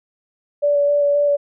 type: tone with vibrato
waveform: sine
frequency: 577 Hz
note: D5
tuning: 31 cents flat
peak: -13 dBFS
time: 0.62-1.37 s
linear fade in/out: 20 ms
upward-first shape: square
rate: 3.8 Hz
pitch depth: 10 cents each way
effects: none